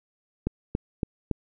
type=click train; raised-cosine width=3 ms; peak=-12 dBFS; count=4; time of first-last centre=0.47-1.313 s; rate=3.56 Hz; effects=none